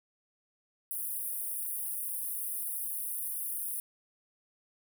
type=high-pass noise; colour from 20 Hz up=pink; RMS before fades=-36 dBFS; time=0.91-3.8 s; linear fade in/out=0 ms; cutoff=9300 Hz; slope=96 dB/octave; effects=none